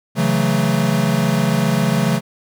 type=chord; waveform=square; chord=F# minor seventh; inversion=second; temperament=equal with one note detuned; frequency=137.71 / 164.81 / 185 / 220 Hz; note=C#3 / E3 / F#3 / A3; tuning=-11 / 0 / 0 / 0 cents; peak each=-21 dBFS; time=0.15-2.21 s; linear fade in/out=50 ms; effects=none